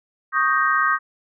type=chord; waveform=sine; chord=Eb dominant seventh; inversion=third; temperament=equal; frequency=1108.7 / 1244.5 / 1568 / 1864.7 Hz; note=Db6 / Eb6 / G6 / Bb6; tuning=0 / 0 / 0 / 0 cents; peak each=-23 / -20 / -21 / -24 dBFS; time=0.32-0.99 s; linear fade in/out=50 ms; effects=none